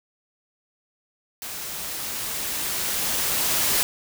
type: noise with level ramp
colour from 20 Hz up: white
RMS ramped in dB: -34 to -21 dBFS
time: 1.42-3.83 s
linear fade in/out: 0 ms
effects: none